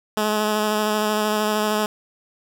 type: tone with vibrato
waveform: 10% pulse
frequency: 212.6 Hz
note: G#3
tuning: 41 cents sharp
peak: -11 dBFS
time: 0.17-1.86 s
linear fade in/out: 2 ms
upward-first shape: square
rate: 13 Hz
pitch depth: 13 cents each way
effects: none